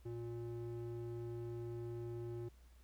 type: ring-modulated tone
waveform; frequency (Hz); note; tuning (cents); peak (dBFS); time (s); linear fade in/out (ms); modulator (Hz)
triangle; 235.1; A#3; +15; -37; 0.05-2.49; 10; 119
effects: added 60 Hz sine -60 dBFS peak until 2.83 s + pink hiss -72 dBFS RMS until 2.83 s